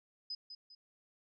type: tone with echo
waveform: sine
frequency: 5020 Hz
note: D#8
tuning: 15 cents sharp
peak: -38 dBFS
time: 0.3-0.35 s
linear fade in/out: 5 ms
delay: 200 ms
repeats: 2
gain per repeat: -8 dB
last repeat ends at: 0.75 s
effects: none

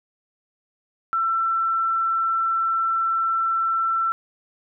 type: tone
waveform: sine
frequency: 1341 Hz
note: E6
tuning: 29 cents sharp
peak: -19 dBFS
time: 1.13-4.12 s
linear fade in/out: 0 ms
effects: none

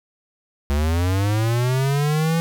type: linear sweep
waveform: square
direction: up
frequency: 69.7 to 167.5 Hz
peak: -18 dBFS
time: 0.7-2.4 s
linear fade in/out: 0 ms
effects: none

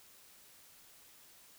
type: silence
effects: white hiss -60 dBFS RMS until 1.58 s

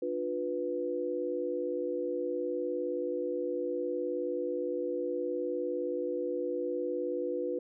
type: chord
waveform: sine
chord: B diminished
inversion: first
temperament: just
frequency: 296.3 / 355.6 / 493.9 Hz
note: D4 / F4 / B4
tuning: +15 / +31 / 0 cents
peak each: -38 / -35 / -33 dBFS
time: 0.02-7.59 s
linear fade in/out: 5 ms
effects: none

